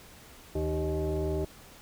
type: tone with frequency modulation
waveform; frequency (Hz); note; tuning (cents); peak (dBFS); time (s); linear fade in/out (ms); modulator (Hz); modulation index
sine; 156.7; D#3; +13; -27; 0.55-1.45; 5; 232; 1.8
effects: pink hiss -52 dBFS RMS until 1.81 s